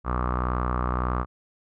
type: tone with low-pass filter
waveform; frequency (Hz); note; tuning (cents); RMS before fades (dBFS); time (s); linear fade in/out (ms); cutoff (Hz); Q
sawtooth; 61.74; B1; 0; -26; 0.04-1.26; 50; 1200; 7.3
effects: none